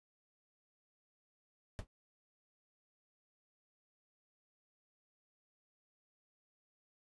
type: noise with exponential decay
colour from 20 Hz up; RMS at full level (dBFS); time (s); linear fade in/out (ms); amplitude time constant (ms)
brown; -35; 1.79-1.87; 0; 16
effects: resampled to 24000 Hz